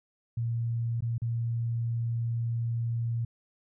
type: tone with dropouts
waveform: sine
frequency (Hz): 116.54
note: A#2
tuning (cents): 0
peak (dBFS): -27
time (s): 0.37-3.25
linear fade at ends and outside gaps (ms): 5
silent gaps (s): 1.007-1.022 / 1.181-1.218
effects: none